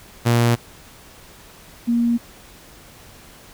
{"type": "tone pair in turn", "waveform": ["sawtooth", "sine"], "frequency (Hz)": [118.4, 235.7], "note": ["A#2", "A#3"], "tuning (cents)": [27, 19], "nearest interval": "octave", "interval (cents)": 1192, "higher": "second", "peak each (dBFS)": [-10, -15], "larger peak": "first", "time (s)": [[0.25, 0.56], [1.87, 2.18]], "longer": "neither", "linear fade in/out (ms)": 20, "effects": ["pink hiss -45 dBFS RMS until 3.53 s"]}